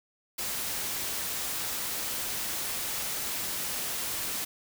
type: noise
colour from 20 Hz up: white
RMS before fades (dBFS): -33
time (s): 0.38-4.45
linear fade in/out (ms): 10
effects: none